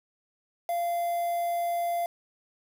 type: tone with quantisation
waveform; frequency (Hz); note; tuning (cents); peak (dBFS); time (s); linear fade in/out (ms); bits
triangle; 690; F5; -21; -24; 0.69-2.06; 2; 7
effects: none